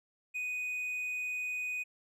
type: tone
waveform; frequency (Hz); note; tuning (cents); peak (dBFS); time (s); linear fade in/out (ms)
triangle; 2489; D#7; 0; -32; 0.34-1.84; 20
effects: none